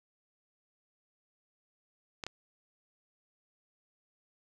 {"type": "clicks", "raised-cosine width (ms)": 0.2, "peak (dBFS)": -20, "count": 2, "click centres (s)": [2.238, 2.266], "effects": []}